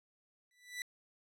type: tone with exponential growth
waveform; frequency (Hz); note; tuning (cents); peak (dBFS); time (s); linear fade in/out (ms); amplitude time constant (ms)
sawtooth; 1975.5; B6; 0; -32; 0.51-0.82; 1; 66
effects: low-pass 12000 Hz 12 dB/octave